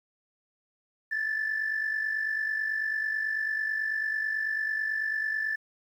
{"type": "tone pair together", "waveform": "sine", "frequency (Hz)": [1709.9, 1759], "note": ["A6", "A6"], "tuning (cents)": [-50, -1], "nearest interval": "unison", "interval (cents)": 49, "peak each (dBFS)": [-33, -27], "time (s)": [1.11, 5.56], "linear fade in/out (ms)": 10, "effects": ["tanh soft clip ceiling -22 dBFS", "10-bit"]}